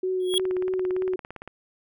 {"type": "tone with vibrato", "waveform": "sine", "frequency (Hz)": 370, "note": "F#4", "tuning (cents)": 0, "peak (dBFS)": -23, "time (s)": [0.03, 1.16], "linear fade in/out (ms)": 5, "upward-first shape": "triangle", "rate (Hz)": 3.2, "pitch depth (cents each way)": 20}
{"type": "tone with exponential growth", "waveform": "square", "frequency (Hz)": 3322, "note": "G#7", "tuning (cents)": 0, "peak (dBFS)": -18, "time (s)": [0.2, 0.38], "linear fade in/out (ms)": 1, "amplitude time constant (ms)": 38}
{"type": "click train", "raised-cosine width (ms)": 0.5, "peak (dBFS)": -23, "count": 21, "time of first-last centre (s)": [0.34, 1.476], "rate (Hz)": 17.6}
{"effects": []}